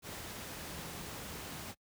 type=tone in noise; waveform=sine; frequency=170.4 Hz; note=F3; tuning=42 cents flat; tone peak=-51 dBFS; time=0.7-1.1 s; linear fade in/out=50 ms; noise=pink; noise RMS=-44 dBFS; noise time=0.02-1.75 s; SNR=-10 dB; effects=noise-tail reverb RT60 0.1 s tail -26 dB re dry + high-pass 60 Hz 12 dB/octave